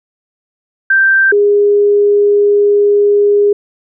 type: tone pair in turn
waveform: sine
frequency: 1568 / 409.6 Hz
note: G6 / G#4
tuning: 0 / -24 cents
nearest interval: octave + major seventh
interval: 2324 cents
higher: first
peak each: -6 dBFS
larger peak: neither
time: 0.9-1.32 / 1.32-3.53 s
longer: second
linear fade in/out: 5 ms
effects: none